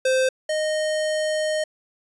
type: tone pair in turn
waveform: square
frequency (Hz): 520 / 618.4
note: C5 / D#5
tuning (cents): -11 / -11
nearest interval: minor third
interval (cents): 300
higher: second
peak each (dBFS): -18 / -22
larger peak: first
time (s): 0.05-0.29 / 0.49-1.64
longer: second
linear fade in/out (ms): 5
effects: resampled to 24000 Hz